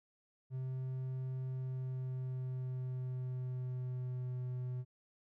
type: tone with pitch glide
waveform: triangle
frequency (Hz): 129.9 to 125.77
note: C3 to B2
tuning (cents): -12 to +32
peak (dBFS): -35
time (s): 0.5-4.85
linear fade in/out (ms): 50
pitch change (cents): -56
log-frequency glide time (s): 1.46-4.4
effects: none